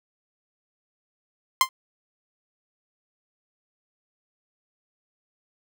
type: tone with exponential decay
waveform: sawtooth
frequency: 1046.5 Hz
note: C6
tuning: in tune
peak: -7 dBFS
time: 1.61-1.69 s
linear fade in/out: 1 ms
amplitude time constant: 17 ms
effects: none